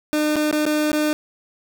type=tone with dropouts; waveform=30% pulse; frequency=302.8 Hz; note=D#4; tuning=47 cents flat; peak=-15 dBFS; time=0.13-1.13 s; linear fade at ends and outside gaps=0 ms; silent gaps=0.358-0.365 / 0.512-0.527 / 0.654-0.664 / 0.917-0.93 s; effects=none